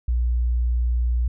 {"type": "tone", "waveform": "sine", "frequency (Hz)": 60, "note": "B1", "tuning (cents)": -49, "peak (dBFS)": -18, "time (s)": [0.08, 1.28], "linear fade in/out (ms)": 5, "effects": []}